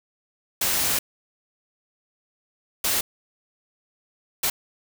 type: noise bursts at uneven times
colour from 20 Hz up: white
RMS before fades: -23 dBFS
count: 3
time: 0.61-0.99 / 2.84-3.01 / 4.43-4.5 s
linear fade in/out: 5 ms
effects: none